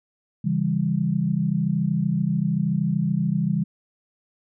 sine chord, C# diminished, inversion none, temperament just, 138.59 / 166.31 / 199.57 Hz, C#3 / E3 / G3, 0 / +16 / +31 cents, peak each -26 / -23 / -24 dBFS, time 0.44-3.64 s, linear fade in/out 10 ms, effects none

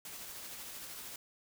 white noise with tremolo, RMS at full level -45 dBFS, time 0.05-1.16 s, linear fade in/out 2 ms, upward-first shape triangle, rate 13 Hz, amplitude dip 30%, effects none

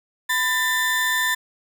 35% pulse tone pair together, 1000.1 / 1782 Hz, B5 / A6, +21 / +22 cents, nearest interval minor seventh, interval 1001 cents, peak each -25 / -18 dBFS, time 0.29-1.35 s, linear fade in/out 10 ms, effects none

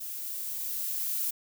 violet noise with level ramp, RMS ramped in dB -38 to -30 dBFS, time 0-1.31 s, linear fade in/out 10 ms, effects none

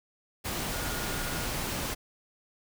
sine tone in noise, 1434 Hz, F6, 45 cents sharp, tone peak -42 dBFS, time 0.71-1.48 s, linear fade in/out 20 ms, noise pink, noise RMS -33 dBFS, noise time 0.44-1.95 s, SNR -12 dB, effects none

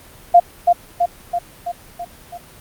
sine tone with echo, 698.5 Hz, F5, in tune, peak -4 dBFS, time 0.34-0.4 s, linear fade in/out 10 ms, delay 330 ms, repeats 6, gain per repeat -4 dB, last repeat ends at 2.38 s, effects pink hiss -43 dBFS RMS until 2.6 s + Opus 32 kbps

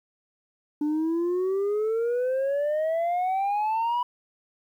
sine exponential sweep, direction up, 293.7 to 987.8 Hz, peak -20 dBFS, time 0.81-4.03 s, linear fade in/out 5 ms, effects tanh soft clip ceiling -22 dBFS + 10-bit

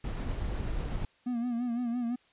brown noise with tremolo, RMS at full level -32 dBFS, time 0.04-1.05 s, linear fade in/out 2 ms, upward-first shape triangle, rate 8.2 Hz, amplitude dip 25%
triangle tone with vibrato, 240 Hz, B3, 49 cents flat, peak -27 dBFS, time 1.26-2.16 s, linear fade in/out 10 ms, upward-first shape sine, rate 5.9 Hz, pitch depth 66 cents each way
effects white hiss -65 dBFS RMS until 2.32 s + resampled to 8000 Hz

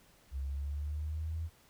sine linear sweep, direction up, 66.3 to 82.5 Hz, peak -34 dBFS, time 0.31-1.5 s, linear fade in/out 50 ms, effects pink hiss -64 dBFS RMS until 1.69 s

